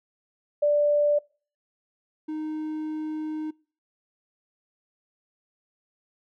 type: tone pair in turn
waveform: sine / triangle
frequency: 587.3 / 309.7 Hz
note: D5 / D#4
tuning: 0 / -8 cents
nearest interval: major seventh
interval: 1108 cents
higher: first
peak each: -18 / -27 dBFS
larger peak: first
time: 0.62-1.19 / 2.28-3.51 s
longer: second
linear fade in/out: 10 ms
effects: noise-tail reverb RT60 0.4 s tail -25 dB re dry